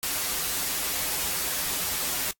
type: noise with comb filter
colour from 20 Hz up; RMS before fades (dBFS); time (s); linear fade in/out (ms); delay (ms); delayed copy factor
white; -28; 0.03-2.31; 0; 8.9; -0.7
effects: noise-tail reverb RT60 0.1 s tail -24 dB re dry + AAC 64 kbps